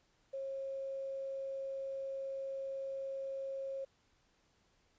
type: tone with quantisation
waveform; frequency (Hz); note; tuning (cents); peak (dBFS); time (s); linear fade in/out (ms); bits
sine; 541; C#5; -42; -38; 0.33-3.85; 10; 11
effects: pink hiss -73 dBFS RMS until 4.98 s + resampled to 16000 Hz